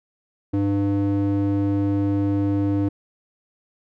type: tone with band-pass filter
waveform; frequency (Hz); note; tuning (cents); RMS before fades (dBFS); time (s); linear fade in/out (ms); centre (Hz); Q
square; 100; G2; +35; -21; 0.53-2.89; 10; 260; 2.2
effects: none